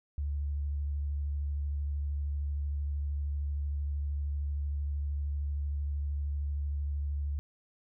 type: tone with vibrato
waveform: sine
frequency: 72 Hz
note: D2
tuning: 34 cents flat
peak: -30 dBFS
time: 0.18-7.39 s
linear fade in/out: 0 ms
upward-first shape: sine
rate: 13 Hz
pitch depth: 22 cents each way
effects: none